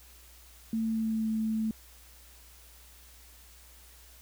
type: tone with pitch glide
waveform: sine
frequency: 223.5 to 219.9 Hz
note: A3 to A3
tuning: +27 to -1 cents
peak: -27 dBFS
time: 0.73-1.71 s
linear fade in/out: 2 ms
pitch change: -28 cents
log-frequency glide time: 0.84-1.29 s
effects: added 60 Hz sine -55 dBFS peak until 4.21 s + white hiss -56 dBFS RMS until 4.21 s